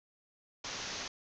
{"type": "low-pass noise", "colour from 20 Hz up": "white", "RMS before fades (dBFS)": -41, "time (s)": [0.64, 1.08], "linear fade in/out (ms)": 5, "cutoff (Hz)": 6600, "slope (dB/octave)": 96, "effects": []}